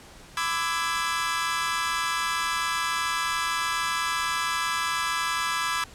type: chord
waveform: sawtooth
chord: E dominant seventh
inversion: second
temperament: equal with one note detuned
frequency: 1005.6 / 1174.7 / 1318.5 / 1661.2 Hz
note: B5 / D6 / E6 / G#6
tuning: +31 / 0 / 0 / 0 cents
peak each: -27 dBFS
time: 0.37-5.84 s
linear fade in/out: 2 ms
effects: pink hiss -48 dBFS RMS until 5.94 s + low-pass 10000 Hz 12 dB/octave